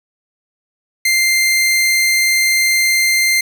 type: tone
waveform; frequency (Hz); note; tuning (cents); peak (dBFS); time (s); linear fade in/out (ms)
sawtooth; 2093; C7; 0; -8; 1.05-3.41; 5
effects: none